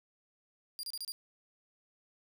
sawtooth tone bursts, 4796 Hz, D8, 36 cents sharp, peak -35 dBFS, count 5, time 0.79-1.12 s, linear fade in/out 0 ms, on 42 ms, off 30 ms, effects none

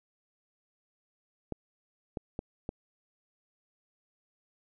clicks, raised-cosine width 2 ms, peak -21 dBFS, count 4, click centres 1.523 / 2.172 / 2.391 / 2.691 s, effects none

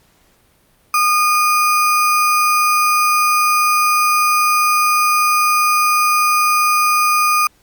sine tone with sample-and-hold, 1222 Hz, D#6, 32 cents flat, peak -11 dBFS, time 0.94-7.47 s, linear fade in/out 2 ms, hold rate 3675 Hz, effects pink hiss -55 dBFS RMS until 7.62 s + Opus 48 kbps

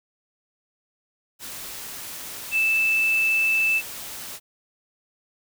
sine tone in noise, 2637 Hz, E7, in tune, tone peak -18 dBFS, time 2.51-3.82 s, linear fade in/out 50 ms, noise white, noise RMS -36 dBFS, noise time 1.39-4.4 s, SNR +15 dB, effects none

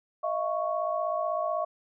sine tone cluster, 629 / 685 / 1110 Hz, D#5 / F5 / C#6, +19 / -34 / +2 cents, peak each -30 / -31 / -32 dBFS, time 0.23-1.65 s, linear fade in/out 10 ms, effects none

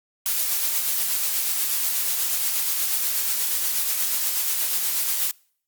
blue noise with tremolo, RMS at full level -22 dBFS, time 0.26-5.31 s, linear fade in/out 0 ms, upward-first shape sine, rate 8.3 Hz, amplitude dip 30%, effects noise-tail reverb RT60 0.6 s tail -26 dB re dry + Opus 48 kbps

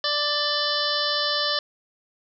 harmonic tone with a mistuned harmonic, 587.3 Hz, D5, in tune, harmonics 1 / 2 / 3 / 5 / 6 / 7 / 8 / 9, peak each -30 / -30 / -30 / -30 / -30 / -30 / -30 / -30 dBFS, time 0.04-1.59 s, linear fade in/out 2 ms, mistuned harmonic 5, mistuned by +40 cents, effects none

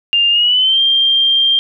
sine tone with pitch glide, 2803 to 3183 Hz, F7 to G7, +6 to +26 cents, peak -9 dBFS, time 0.13-1.59 s, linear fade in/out 0 ms, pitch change +220 cents, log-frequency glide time 0.3-0.8 s, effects none

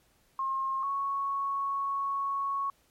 sine tone pair in turn, 1071 / 1106.8 Hz, C6 / C#6, +40 / -3 cents, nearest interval minor second, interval 57 cents, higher second, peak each -28 dBFS, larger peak neither, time 0.39-0.83 / 0.83-2.7 s, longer second, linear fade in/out 2 ms, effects pink hiss -67 dBFS RMS until 2.9 s + MP3 64 kbps

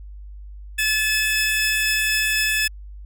sawtooth tone pair together, 1728 / 2590 Hz, A6 / E7, -32 / -31 cents, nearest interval perfect fifth, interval 701 cents, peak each -18 dBFS, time 0.78-2.68 s, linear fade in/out 10 ms, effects added 50 Hz sine -35 dBFS peak until 3.05 s

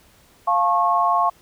sine chord, F augmented, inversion none, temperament just, 698.5 / 873.1 / 1091.3 Hz, F5 / A5 / C#6, 0 / -14 / -27 cents, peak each -20 / -23 / -18 dBFS, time 0.47-1.3 s, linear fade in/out 10 ms, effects pink hiss -54 dBFS RMS until 1.41 s

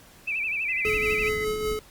sine tone with vibrato, 2476 Hz, D#7, 9 cents flat, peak -25 dBFS, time 0.27-1.29 s, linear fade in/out 10 ms, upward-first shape sine, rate 12 Hz, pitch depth 130 cents each way
sine tone, 2041 Hz, C7, 44 cents flat, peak -29 dBFS, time 0.68-1.45 s, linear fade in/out 10 ms
square tone with tremolo, 428.2 Hz, A4, 47 cents flat, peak -25 dBFS, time 0.85-1.79 s, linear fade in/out 0 ms, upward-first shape sine, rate 5.1 Hz, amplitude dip 40%
pink low-pass noise, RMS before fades -37 dBFS, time 0.85-1.78 s, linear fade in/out 10 ms, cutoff 350 Hz, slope 96 dB/octave
effects pink hiss -52 dBFS RMS until 1.9 s + Opus 48 kbps

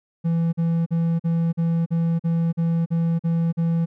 triangle tone bursts, 166.6 Hz, E3, 19 cents sharp, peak -16 dBFS, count 11, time 0.24-3.86 s, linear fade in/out 20 ms, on 290 ms, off 43 ms, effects none

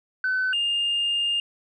sine tone pair in turn, 1515 / 2817 Hz, F#6 / F7, +40 / +14 cents, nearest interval major seventh, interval 1074 cents, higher second, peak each -20 dBFS, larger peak neither, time 0.24-0.53 / 0.53-1.4 s, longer second, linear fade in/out 2 ms, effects tanh soft clip ceiling -18 dBFS

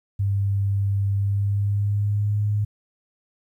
sine tone with pitch glide, 99.4 to 104.16 Hz, G2 to G#2, +25 to +6 cents, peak -19 dBFS, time 0.19-2.65 s, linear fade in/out 10 ms, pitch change +81 cents, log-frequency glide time 1.15-2.42 s, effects 10-bit

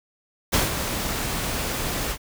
pink noise with ADSR envelope, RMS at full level -19 dBFS, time 0.52-2.18 s, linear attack 21 ms, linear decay 160 ms, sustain -8 dB, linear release 69 ms, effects none

